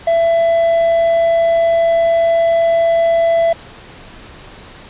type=tone with quantisation; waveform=triangle; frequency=668 Hz; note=E5; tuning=23 cents sharp; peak=-8 dBFS; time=0.07-3.53 s; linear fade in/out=5 ms; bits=6; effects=pink hiss -37 dBFS RMS until 4.89 s + resampled to 8000 Hz